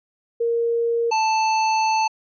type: tone pair in turn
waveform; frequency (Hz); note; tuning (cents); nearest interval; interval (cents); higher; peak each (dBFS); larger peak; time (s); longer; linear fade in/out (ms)
sine / square; 466.2 / 880.1; A#4 / A5; 0 / 0; major seventh; 1100; second; -18; neither; 0.4-1.11 / 1.11-2.08; second; 10
effects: resampled to 16000 Hz